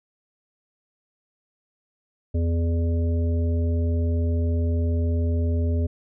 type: harmonic tone with a mistuned harmonic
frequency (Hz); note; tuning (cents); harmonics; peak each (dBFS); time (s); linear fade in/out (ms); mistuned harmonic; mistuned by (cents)
83.5; E2; +23; 1 / 3 / 5 / 7; -20 / -30 / -34 / -37; 2.34-5.87; 10; 7; +19
effects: none